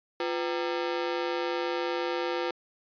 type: ring-modulated tone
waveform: sawtooth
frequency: 425.7 Hz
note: G#4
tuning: 43 cents sharp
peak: -21 dBFS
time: 0.2-2.51 s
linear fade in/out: 2 ms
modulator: 75.6 Hz
effects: resampled to 11025 Hz